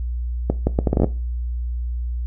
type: accelerating click train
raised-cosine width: 2 ms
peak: -4 dBFS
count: 10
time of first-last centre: 0.5-1.044 s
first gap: 170 ms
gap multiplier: 0.7
effects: noise-tail reverb RT60 0.3 s tail -17 dB re dry + added 60 Hz sine -22 dBFS peak until 2.26 s